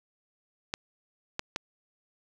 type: clicks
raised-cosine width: 0.2 ms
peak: -13 dBFS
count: 3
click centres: 0.739 / 1.394 / 1.561 s
effects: none